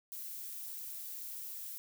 violet noise, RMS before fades -44 dBFS, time 0.12-1.78 s, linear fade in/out 0 ms, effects none

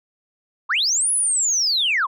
sine linear two-way sweep, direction up then down, 950 to 10480 to 950 Hz, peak -16 dBFS, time 0.69-2.07 s, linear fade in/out 20 ms, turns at 1.12 s, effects tanh soft clip ceiling -12 dBFS

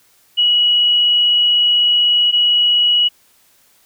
sine tone pair in turn, 2919 / 2919 Hz, F#7 / F#7, -24 / -24 cents, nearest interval unison, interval 0 cents, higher neither, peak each -10 dBFS, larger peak neither, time 0.37-2.32 / 2.32-3.09 s, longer first, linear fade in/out 20 ms, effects white hiss -54 dBFS RMS until 3.85 s

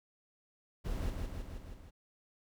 brown noise with echo, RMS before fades -37 dBFS, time 0.84-1.11 s, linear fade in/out 20 ms, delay 160 ms, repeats 5, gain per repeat -3 dB, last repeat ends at 1.91 s, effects none

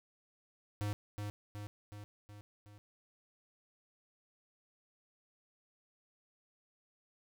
square tone with echo, 103.6 Hz, G#2, 4 cents flat, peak -35 dBFS, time 0.81-0.93 s, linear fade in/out 0 ms, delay 370 ms, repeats 5, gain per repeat -4 dB, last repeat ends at 2.78 s, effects none

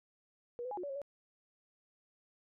sine tone with pitch steps, 480.5 / 506 / 827 / 359.5 / 570 / 543 / 568 Hz, B4 / B4 / G#5 / F#4 / C#5 / C#5 / C#5, -48 / +42 / -8 / -50 / +48 / -36 / +42 cents, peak -38 dBFS, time 0.59-1.017 s, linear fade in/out 0 ms, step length 61 ms, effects none

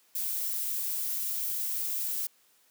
violet noise, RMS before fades -32 dBFS, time 0.15-2.27 s, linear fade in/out 5 ms, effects white hiss -65 dBFS RMS until 2.7 s + high-pass 200 Hz 12 dB/octave

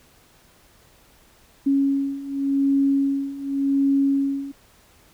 sine beating tone pair, 275.6 / 276.48 Hz, C#4 / C#4, -10 / -4 cents, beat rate 0.88 Hz, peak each -23 / -20 dBFS, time 1.66-4.52 s, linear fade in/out 10 ms, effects pink hiss -55 dBFS RMS until 5.13 s

